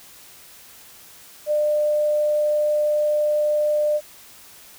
sine tone, 599 Hz, D5, 34 cents sharp, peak -17 dBFS, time 1.46-4.01 s, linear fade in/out 50 ms, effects white hiss -46 dBFS RMS until 4.78 s

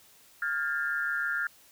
sine tone cluster, 1404 / 1622 / 1768 Hz, F6 / G#6 / A6, +9 / -41 / +8 cents, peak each -30 / -32 / -36 dBFS, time 0.42-1.47 s, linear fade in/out 2 ms, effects white hiss -58 dBFS RMS until 1.71 s

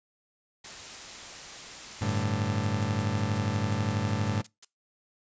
white noise, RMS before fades -42 dBFS, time 0.64-2.24 s, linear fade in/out 5 ms
blue noise bursts, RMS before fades -42 dBFS, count 16, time 1.91-4.646 s, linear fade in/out 0 ms, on 21 ms, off 160 ms
30% pulse chord, G suspended second, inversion none, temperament just, 98 / 110.25 / 147 Hz, G2 / A2 / D3, 0 / +4 / +2 cents, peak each -28 / -27 / -33 dBFS, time 2.01-4.42 s, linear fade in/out 10 ms
effects noise-tail reverb RT60 0.2 s tail -21 dB re dry + resampled to 16000 Hz

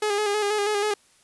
sawtooth tone with vibrato, 415.3 Hz, G#4, in tune, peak -18 dBFS, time 0.02-0.94 s, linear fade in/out 5 ms, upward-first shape square, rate 6.2 Hz, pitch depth 37 cents each way, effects white hiss -59 dBFS RMS until 1.23 s + resampled to 24000 Hz

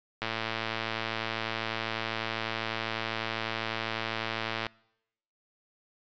click train, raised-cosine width 0.3 ms, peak -15 dBFS, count 499, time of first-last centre 0.22-4.666 s, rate 112 Hz, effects noise-tail reverb RT60 0.8 s tail -25 dB re dry + resampled to 16000 Hz

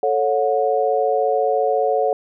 sine chord, F# minor, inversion first, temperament equal with one note detuned, 440 / 554.4 / 725.6 Hz, A4 / C#5 / F#5, 0 / 0 / -34 cents, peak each -20 dBFS, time 0.03-2.13 s, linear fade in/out 2 ms, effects none

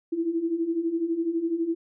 sine beating tone pair, 323.6 / 335.6 Hz, E4 / E4, -32 / +31 cents, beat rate 12 Hz, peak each -30 / -25 dBFS, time 0.12-1.75 s, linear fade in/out 10 ms, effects none

